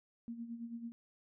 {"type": "tone with tremolo", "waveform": "sine", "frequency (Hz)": 233.1, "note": "A#3", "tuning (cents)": 0, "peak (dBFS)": -39, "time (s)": [0.28, 0.92], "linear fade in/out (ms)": 0, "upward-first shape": "sine", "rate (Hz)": 9.1, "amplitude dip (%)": 65, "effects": []}